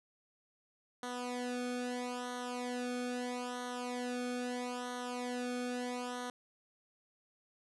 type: tone with flanger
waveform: sawtooth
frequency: 246.9 Hz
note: B3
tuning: in tune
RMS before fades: -39 dBFS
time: 1.03-6.3 s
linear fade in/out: 2 ms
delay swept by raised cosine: 0.4 to 1.04 ms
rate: 0.77 Hz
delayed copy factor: -0.9
effects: resampled to 24000 Hz